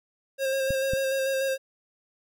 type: tone with vibrato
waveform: square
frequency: 536 Hz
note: C5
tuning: 42 cents sharp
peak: -25 dBFS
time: 0.38-1.58 s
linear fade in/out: 50 ms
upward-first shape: square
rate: 6.8 Hz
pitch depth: 17 cents each way
type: clicks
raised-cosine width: 5 ms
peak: -19 dBFS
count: 2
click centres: 0.706 / 0.935 s
effects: none